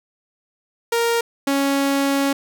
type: tone pair in turn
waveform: sawtooth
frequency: 466.2 / 277.2 Hz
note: A#4 / C#4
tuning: 0 / 0 cents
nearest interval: major sixth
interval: 900 cents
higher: first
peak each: -13 dBFS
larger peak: neither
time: 0.92-1.21 / 1.47-2.33 s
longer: second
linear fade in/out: 5 ms
effects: none